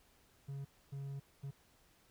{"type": "tone bursts at uneven times", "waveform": "triangle", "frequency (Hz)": 138.59, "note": "C#3", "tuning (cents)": 0, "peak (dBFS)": -39, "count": 3, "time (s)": [[0.48, 0.65], [0.92, 1.2], [1.43, 1.51]], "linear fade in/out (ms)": 10, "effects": ["pink hiss -69 dBFS RMS until 2.1 s"]}